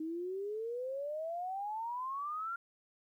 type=exponential sweep; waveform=sine; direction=up; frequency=311.1 to 1400 Hz; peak=-36 dBFS; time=0-2.56 s; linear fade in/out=5 ms; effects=12-bit